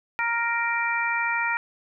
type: harmonic tone with a mistuned harmonic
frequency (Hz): 466.2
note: A#4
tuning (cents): 0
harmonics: 2 / 3 / 4 / 5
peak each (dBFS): -28 / -28 / -28 / -28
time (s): 0.19-1.57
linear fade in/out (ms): 0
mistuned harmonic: 5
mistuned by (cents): +17
effects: none